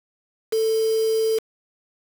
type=tone with quantisation; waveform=sine; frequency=443.9 Hz; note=A4; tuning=15 cents sharp; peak=-18 dBFS; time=0.52-1.39 s; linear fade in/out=10 ms; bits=5; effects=none